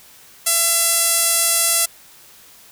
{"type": "tone with band-pass filter", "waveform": "sawtooth", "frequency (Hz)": 673, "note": "E5", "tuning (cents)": 36, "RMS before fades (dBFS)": -17, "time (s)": [0.46, 1.86], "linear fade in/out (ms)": 10, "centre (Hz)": 10000, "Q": 1.8, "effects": ["white hiss -46 dBFS RMS until 2.71 s"]}